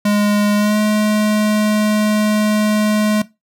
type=tone with pitch glide; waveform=square; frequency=206.9 to 212.1 Hz; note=G#3 to G#3; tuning=-6 to +37 cents; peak=-13 dBFS; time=0.05-3.22 s; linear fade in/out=5 ms; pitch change=+43 cents; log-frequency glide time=0.56-0.78 s; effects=noise-tail reverb RT60 0.2 s tail -17 dB re dry